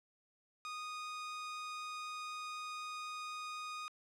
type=tone; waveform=sawtooth; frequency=1238 Hz; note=D#6; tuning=9 cents flat; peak=-38 dBFS; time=0.65-3.88 s; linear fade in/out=0 ms; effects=low-pass 7000 Hz 12 dB/octave